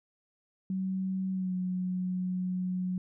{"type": "tone with pitch glide", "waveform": "sine", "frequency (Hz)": [189, 183.09], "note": ["F#3", "F#3"], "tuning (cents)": [37, -18], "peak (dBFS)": -29, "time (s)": [0.7, 2.98], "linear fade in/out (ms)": 2, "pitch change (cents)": -55, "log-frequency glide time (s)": [1.32, 1.54], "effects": []}